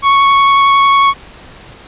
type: tone with vibrato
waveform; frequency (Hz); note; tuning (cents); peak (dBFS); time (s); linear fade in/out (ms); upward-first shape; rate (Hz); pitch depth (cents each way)
40% pulse; 1108.7; C#6; 0; -5; 0.02-1.14; 50; triangle; 11; 11
effects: pink hiss -36 dBFS RMS until 1.87 s + resampled to 8000 Hz